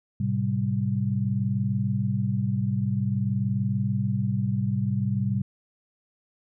sine tone cluster, 108.8 / 129.3 / 195.7 Hz, A2 / C3 / G3, -19 / -20 / -3 cents, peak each -27 dBFS, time 0.2-5.42 s, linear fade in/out 5 ms, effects none

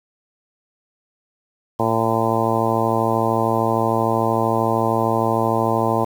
harmonic tone, 113.1 Hz, A2, 48 cents sharp, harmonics 1 / 2 / 3 / 4 / 5 / 6 / 7 / 8 / 9, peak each -25 / -25 / -25 / -25 / -25 / -25 / -25 / -25 / -25 dBFS, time 1.79-6.05 s, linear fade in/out 10 ms, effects 7-bit

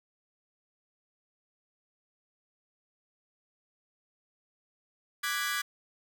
sawtooth chord, G# half-diminished seventh, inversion second, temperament equal, 1174.7 / 1480 / 1661.2 / 1975.5 Hz, D6 / F#6 / G#6 / B6, 0 / 0 / 0 / 0 cents, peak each -32 / -34 / -30 / -33 dBFS, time 5.23-5.62 s, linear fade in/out 10 ms, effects none

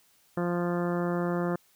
harmonic tone, 174.61 Hz, F3, in tune, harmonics 1 / 2 / 3 / 4 / 5 / 6 / 7 / 8 / 9 / 10, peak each -29 / -31 / -34 / -38 / -44 / -41 / -41 / -43 / -49 / -46 dBFS, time 0.37-1.56 s, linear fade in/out 5 ms, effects white hiss -64 dBFS RMS until 1.75 s

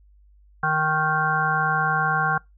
harmonic tone, 155.56 Hz, D#3, in tune, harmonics 1 / 3 / 5 / 7 / 9 / 10, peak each -28 / -36 / -25 / -26 / -25 / -26 dBFS, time 0.63-2.38 s, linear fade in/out 5 ms, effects noise-tail reverb RT60 0.2 s tail -24 dB re dry + added 50 Hz sine -51 dBFS peak until 2.57 s

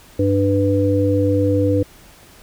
harmonic tone, 98.9 Hz, G2, 16 cents sharp, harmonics 1 / 3 / 5, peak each -18 / -18 / -18 dBFS, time 0.19-1.83 s, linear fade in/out 5 ms, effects pink hiss -46 dBFS RMS until 2.42 s

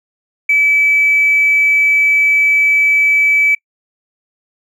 triangle tone with tanh clipping, 2300 Hz, D7, 37 cents flat, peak -8 dBFS, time 0.49-3.55 s, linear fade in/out 5 ms, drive 1 dB, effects noise-tail reverb RT60 0.1 s tail -24 dB re dry

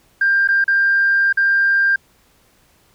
sine tone with dropouts, 1592 Hz, G6, 26 cents sharp, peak -11 dBFS, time 0.21-1.96 s, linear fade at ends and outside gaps 5 ms, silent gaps 0.476-0.486 / 0.642-0.679 / 1.327-1.372 s, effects tanh soft clip ceiling -7 dBFS + pink hiss -56 dBFS RMS until 2.94 s

